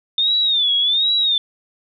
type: tone with vibrato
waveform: sine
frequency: 3600 Hz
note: A7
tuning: 39 cents sharp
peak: -14 dBFS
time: 0.18-1.38 s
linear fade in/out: 2 ms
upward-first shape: sine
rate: 1.3 Hz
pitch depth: 140 cents each way
effects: none